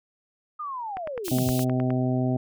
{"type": "linear sweep", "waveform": "sine", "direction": "down", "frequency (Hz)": [1244.5, 45.29], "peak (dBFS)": -30, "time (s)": [0.59, 1.51], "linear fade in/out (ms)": 10}
{"type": "click train", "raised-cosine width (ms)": 0.5, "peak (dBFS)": -20, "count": 10, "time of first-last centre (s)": [0.97, 1.905], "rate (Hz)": 9.63}
{"type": "high-pass noise", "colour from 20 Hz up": "white", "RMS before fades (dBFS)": -35, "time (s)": [1.24, 1.65], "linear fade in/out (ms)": 20, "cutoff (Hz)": 2600, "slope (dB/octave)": 48}
{"type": "harmonic tone", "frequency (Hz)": 127.4, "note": "C3", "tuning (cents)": -46, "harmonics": [1, 2, 3, 4, 5, 6], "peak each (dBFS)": [-25, -25, -33, -41, -32, -37], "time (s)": [1.31, 2.37], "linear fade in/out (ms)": 5}
{"effects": []}